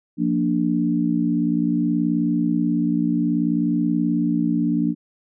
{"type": "chord", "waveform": "sine", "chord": "Bb major", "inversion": "second", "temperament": "equal", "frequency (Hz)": [174.61, 233.1, 293.7], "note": ["F3", "Bb3", "D4"], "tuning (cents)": [0, 0, 0], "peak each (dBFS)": [-23, -22, -21], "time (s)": [0.17, 4.95], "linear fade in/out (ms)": 50, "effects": []}